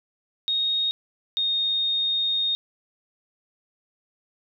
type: tone pair in turn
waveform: sine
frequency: 3729 / 3699 Hz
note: A#7 / A#7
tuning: 0 / -14 cents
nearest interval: unison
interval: 14 cents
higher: first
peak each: -21 / -21 dBFS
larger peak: neither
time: 0.48-0.91 / 1.37-2.55 s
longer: second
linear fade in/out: 0 ms
effects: none